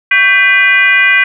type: tone with frequency modulation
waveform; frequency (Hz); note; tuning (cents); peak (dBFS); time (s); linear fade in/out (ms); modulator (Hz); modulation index
sine; 1996; B6; +18; -5; 0.11-1.24; 5; 436; 1.2
effects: none